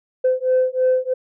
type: beating tone pair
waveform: sine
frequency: 511 / 514.1 Hz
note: C5 / C5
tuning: -41 / -31 cents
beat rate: 3.1 Hz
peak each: -17 dBFS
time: 0.24-1.14 s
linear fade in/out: 10 ms
effects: tanh soft clip ceiling -10 dBFS